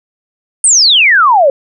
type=exponential sweep; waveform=sine; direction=down; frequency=9110 to 523.3 Hz; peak=-4 dBFS; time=0.64-1.5 s; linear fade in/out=2 ms; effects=none